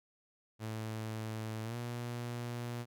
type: tone with pitch glide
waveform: sawtooth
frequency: 110 to 119.96 Hz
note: A2 to B2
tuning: 0 to -50 cents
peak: -34 dBFS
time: 0.59-2.86 s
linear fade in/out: 50 ms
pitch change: +150 cents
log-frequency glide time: 1.63-1.76 s
effects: none